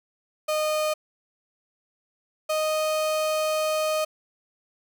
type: tone pair in turn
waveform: 35% pulse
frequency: 615 / 621.1 Hz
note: D#5 / D#5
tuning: -20 / -3 cents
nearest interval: unison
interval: 17 cents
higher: second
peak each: -21 dBFS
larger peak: neither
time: 0.48-0.94 / 2.49-4.05 s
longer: second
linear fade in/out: 10 ms
effects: none